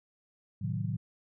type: chord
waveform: sine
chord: A diminished seventh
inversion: none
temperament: equal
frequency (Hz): 110 / 130.81 / 155.56 / 185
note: A2 / C3 / Eb3 / Gb3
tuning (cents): 0 / 0 / 0 / 0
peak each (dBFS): -34 / -37 / -36 / -37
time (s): 0.61-0.97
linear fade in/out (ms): 10
effects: none